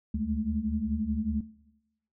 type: tone cluster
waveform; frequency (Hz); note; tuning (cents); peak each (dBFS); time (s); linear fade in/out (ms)
sine; 72.9 / 77.9 / 208.3 / 219.6; D2 / D#2 / G#3 / A3; -12 / +3 / +5 / -3; -35 / -37 / -33 / -31; 0.14-1.41; 5
effects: noise-tail reverb RT60 0.9 s tail -18 dB re dry